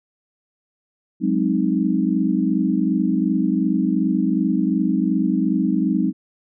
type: chord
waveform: sine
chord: Ab dominant seventh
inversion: third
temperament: equal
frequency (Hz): 185 / 207.7 / 261.6 / 311.1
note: Gb3 / Ab3 / C4 / Eb4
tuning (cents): 0 / 0 / 0 / 0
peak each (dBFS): -22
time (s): 1.2-6.13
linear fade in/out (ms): 50
effects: none